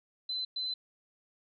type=tone bursts at uneven times; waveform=sine; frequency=4043 Hz; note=B7; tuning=40 cents sharp; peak=-32 dBFS; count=2; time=0.29-0.45 / 0.56-0.74 s; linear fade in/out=5 ms; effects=none